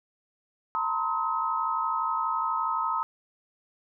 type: tone cluster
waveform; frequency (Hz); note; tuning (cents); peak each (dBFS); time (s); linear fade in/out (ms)
sine; 905 / 957 / 1042 / 1277; A5 / A#5 / C6 / D#6; +48 / +45 / -7 / +45; -31 / -35 / -32 / -28; 0.75-3.03; 0
effects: none